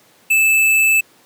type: tone with tanh clipping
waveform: sine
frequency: 2627 Hz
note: E7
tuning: 7 cents flat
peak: -12 dBFS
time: 0.3-1.01 s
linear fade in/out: 10 ms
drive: 17 dB
effects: pink hiss -51 dBFS RMS until 1.25 s + high-pass 200 Hz 12 dB/octave